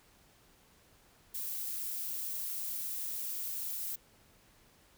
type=noise; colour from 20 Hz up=violet; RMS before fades=-38 dBFS; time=1.34-3.96 s; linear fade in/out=10 ms; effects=pink hiss -64 dBFS RMS until 4.97 s